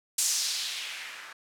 violet noise with low-pass filter sweep, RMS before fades -32 dBFS, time 0.18-1.33 s, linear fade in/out 5 ms, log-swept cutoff 7600 to 1400 Hz, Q 1.7, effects none

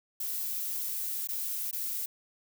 violet noise with dropouts, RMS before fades -34 dBFS, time 0.2-2.06 s, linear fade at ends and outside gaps 5 ms, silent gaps 1.273-1.287 / 1.712-1.728 s, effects none

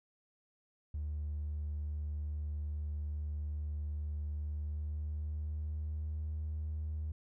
triangle tone with pitch glide, 74.8 to 77.04 Hz, D2 to D#2, +32 to -17 cents, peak -32 dBFS, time 0.94-7.12 s, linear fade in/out 5 ms, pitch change +51 cents, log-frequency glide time 4.28-6.28 s, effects tanh soft clip ceiling -32 dBFS

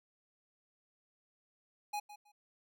square tone with echo, 830.6 Hz, G#5, in tune, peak -36 dBFS, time 1.93-2 s, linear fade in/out 10 ms, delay 160 ms, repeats 2, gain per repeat -14 dB, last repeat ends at 2.32 s, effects none

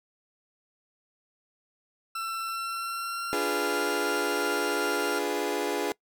40% pulse tone with pitch glide, 1342 to 1394.1 Hz, E6 to F6, +31 to -3 cents, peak -30 dBFS, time 2.15-5.19 s, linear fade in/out 5 ms, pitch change +66 cents, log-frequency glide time 2.4-3.84 s
30% pulse chord, D diminished seventh, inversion none, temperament equal, 293.7 / 349.2 / 415.3 / 493.9 Hz, D4 / F4 / Ab4 / Cb5, 0 / 0 / 0 / 0 cents, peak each -31 / -31 / -28 / -32 dBFS, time 3.33-5.92 s, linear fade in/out 0 ms
effects noise-tail reverb RT60 0.1 s tail -23 dB re dry

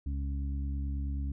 harmonic tone, 69.3 Hz, C#2, in tune, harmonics 1 / 2 / 3 / 4, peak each -31 / -43 / -47 / -44 dBFS, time 0.06-1.32 s, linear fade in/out 5 ms, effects none

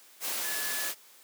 sine tone in noise, 1716 Hz, A6, 44 cents flat, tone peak -37 dBFS, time 0.42-0.92 s, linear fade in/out 50 ms, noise white, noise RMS -33 dBFS, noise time 0.2-0.95 s, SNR -7 dB, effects white hiss -56 dBFS RMS until 1.23 s + high-pass 300 Hz 12 dB/octave

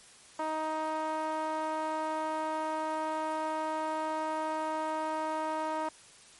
sawtooth tone with band-pass filter, 313.2 Hz, D#4, 11 cents sharp, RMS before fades -33 dBFS, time 0.39-5.89 s, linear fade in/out 5 ms, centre 900 Hz, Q 2.4, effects white hiss -55 dBFS RMS until 6.39 s + MP3 48 kbps

